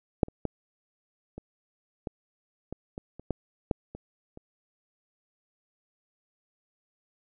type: clicks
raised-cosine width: 2 ms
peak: -6 / -30 / -15 / -26 / -19 / -22 / -23 / -29 / -14 / -11 / -26 / -30 dBFS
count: 12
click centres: 0.232 / 0.284 / 0.453 / 1.38 / 2.072 / 2.726 / 2.979 / 3.196 / 3.307 / 3.712 / 3.95 / 4.374 s
effects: none